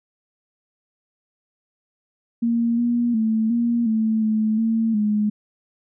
sine tone with pitch steps, 233.2 / 238.5 / 220.9 / 235.7 / 220.4 / 217.1 / 225.2 / 210.3 Hz, A#3 / A#3 / A3 / A#3 / A3 / A3 / A3 / G#3, +1 / +40 / +7 / +19 / +3 / -23 / +40 / +22 cents, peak -17 dBFS, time 2.42-5.3 s, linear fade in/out 10 ms, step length 360 ms, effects none

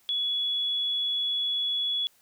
sine tone, 3387 Hz, G#7, 33 cents sharp, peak -25 dBFS, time 0.09-2.07 s, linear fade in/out 0 ms, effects white hiss -63 dBFS RMS until 2.21 s

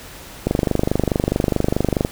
click train, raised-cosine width 2 ms, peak -3 dBFS, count 40, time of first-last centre 0.47-2.049 s, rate 24.7 Hz, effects pink hiss -38 dBFS RMS until 2.11 s

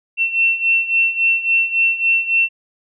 sine beating tone pair, 2700 / 2703.6 Hz, E7 / E7, +41 / +43 cents, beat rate 3.6 Hz, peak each -19 / -15 dBFS, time 0.17-2.49 s, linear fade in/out 50 ms, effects none

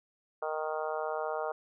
harmonic tone, 155.56 Hz, D#3, in tune, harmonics 3 / 4 / 5 / 6 / 7 / 8 / 9, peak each -37 / -36 / -38 / -42 / -43 / -42 / -44 dBFS, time 0.42-1.52 s, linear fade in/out 5 ms, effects none

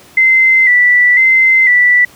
sine tone with vibrato, 2017 Hz, B6, 36 cents sharp, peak -5 dBFS, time 0.17-2.05 s, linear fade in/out 5 ms, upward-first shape square, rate 1 Hz, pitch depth 44 cents each way, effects pink hiss -41 dBFS RMS until 2.15 s + high-pass 100 Hz 12 dB/octave

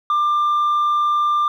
sine tone, 1191 Hz, D6, 24 cents sharp, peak -12 dBFS, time 0.1-1.48 s, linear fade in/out 2 ms, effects tanh soft clip ceiling -14 dBFS + 9-bit

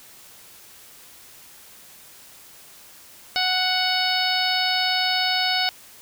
harmonic tone with a mistuned harmonic, 740 Hz, F#5, in tune, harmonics 1 / 2 / 3 / 4 / 5 / 6 / 7, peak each -26 / -28 / -28 / -28 / -27 / -26 / -29 dBFS, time 3.36-5.69 s, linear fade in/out 0 ms, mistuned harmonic 5, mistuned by +20 cents, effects white hiss -47 dBFS RMS until 6.01 s

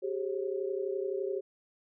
sine tone cluster, 384.6 / 416.4 / 538 Hz, G4 / G#4 / C5, -33 / +5 / +48 cents, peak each -33 / -36 / -38 dBFS, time 0.02-1.41 s, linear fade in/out 20 ms, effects none

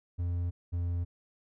triangle tone pair in turn, 87.31 / 86.88 Hz, F2 / F2, 0 / -8 cents, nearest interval unison, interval 8 cents, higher first, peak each -27 dBFS, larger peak neither, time 0.18-0.51 / 0.72-1.05 s, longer neither, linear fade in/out 20 ms, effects none

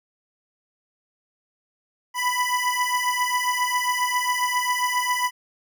25% pulse beating tone pair, 987.8 / 995.2 Hz, B5 / B5, 0 / +13 cents, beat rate 7.4 Hz, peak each -20 / -21 dBFS, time 2.14-5.31 s, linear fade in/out 50 ms, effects none

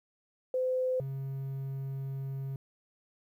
sine / triangle tone pair in turn, 512 / 135.61 Hz, C5 / C#3, -38 / -38 cents, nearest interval octave + major seventh, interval 2300 cents, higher first, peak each -27 / -32 dBFS, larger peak first, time 0.54-1 / 1-2.56 s, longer second, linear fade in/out 2 ms, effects 11-bit

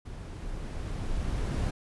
brown noise with level ramp, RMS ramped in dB -40 to -28 dBFS, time 0.05-1.71 s, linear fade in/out 10 ms, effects resampled to 24000 Hz

